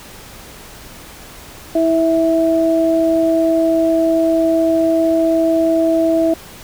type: tone pair together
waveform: sine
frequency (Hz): 325.9 / 656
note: E4 / E5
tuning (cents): -20 / -9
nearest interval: octave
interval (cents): 1211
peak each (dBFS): -14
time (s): 1.75-6.34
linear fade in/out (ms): 5
effects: pink hiss -37 dBFS RMS until 6.63 s